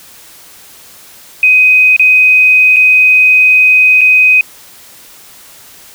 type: tone with dropouts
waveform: sine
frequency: 2510 Hz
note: D#7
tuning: 15 cents sharp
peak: -3 dBFS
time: 1.43-4.41 s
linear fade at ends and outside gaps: 2 ms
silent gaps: 1.964-1.995 / 2.762-2.766 / 4.01-4.014 s
effects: white hiss -37 dBFS RMS until 5.94 s